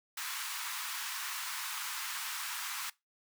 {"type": "high-pass noise", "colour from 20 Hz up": "pink", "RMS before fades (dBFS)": -39, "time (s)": [0.17, 2.9], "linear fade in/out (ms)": 5, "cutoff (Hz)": 960, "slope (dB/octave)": 48, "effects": ["noise-tail reverb RT60 0.2 s tail -21 dB re dry"]}